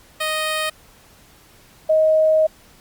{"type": "tone pair in turn", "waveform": ["10% pulse", "sine"], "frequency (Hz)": [622.3, 628.4], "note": ["D#5", "D#5"], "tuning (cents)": [0, 17], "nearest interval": "unison", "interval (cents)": 17, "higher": "second", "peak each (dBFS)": -12, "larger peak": "neither", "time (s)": [[0.2, 0.7], [1.89, 2.47]], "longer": "second", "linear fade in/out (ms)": 10, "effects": ["pink hiss -50 dBFS RMS until 2.8 s", "Opus 48 kbps"]}